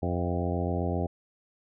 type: harmonic tone with a mistuned harmonic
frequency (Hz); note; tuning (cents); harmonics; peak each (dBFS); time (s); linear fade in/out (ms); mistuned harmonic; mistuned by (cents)
87.7; F2; +8; 1 / 2 / 3 / 4 / 5 / 6 / 7 / 8 / 9; -30 / -33 / -35 / -36 / -37 / -38 / -38 / -39 / -40; 0.02-1.07; 10; 7; +39
effects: none